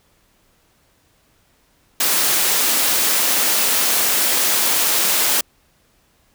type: high-pass noise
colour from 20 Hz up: white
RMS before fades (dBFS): -17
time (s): 2-5.41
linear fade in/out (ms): 5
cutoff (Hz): 230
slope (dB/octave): 12
effects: pink hiss -59 dBFS RMS until 6.34 s